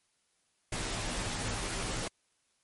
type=noise with comb filter; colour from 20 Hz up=pink; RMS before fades=-35 dBFS; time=0.72-2.08 s; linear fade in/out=5 ms; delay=14 ms; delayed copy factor=-0.85; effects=white hiss -74 dBFS RMS until 2.63 s + MP3 48 kbps